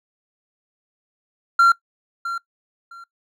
triangle tone with echo, 1374 Hz, F6, 29 cents flat, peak -7 dBFS, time 1.59-1.72 s, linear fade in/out 5 ms, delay 660 ms, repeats 2, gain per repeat -14 dB, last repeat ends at 3.04 s, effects noise-tail reverb RT60 0.1 s tail -20 dB re dry + tanh soft clip ceiling -4 dBFS

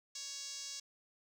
5% pulse tone with band-pass filter, 557 Hz, C#5, 8 cents sharp, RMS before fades -45 dBFS, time 0.15-0.8 s, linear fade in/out 5 ms, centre 6000 Hz, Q 2.3, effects none

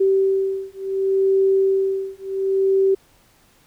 sine beating tone pair, 386.3 / 386.99 Hz, G4 / G4, -25 / -22 cents, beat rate 0.69 Hz, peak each -19 dBFS, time 0-2.95 s, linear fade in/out 10 ms, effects pink hiss -56 dBFS RMS until 3.66 s

